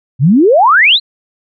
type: exponential sweep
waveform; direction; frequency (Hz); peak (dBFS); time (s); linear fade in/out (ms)
sine; up; 119.7 to 4307; -4; 0.19-1; 50
effects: none